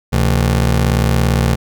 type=ring-modulated tone; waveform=30% pulse; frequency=97.8 Hz; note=G2; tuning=4 cents flat; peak=-6 dBFS; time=0.12-1.56 s; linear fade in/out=20 ms; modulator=28.5 Hz; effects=none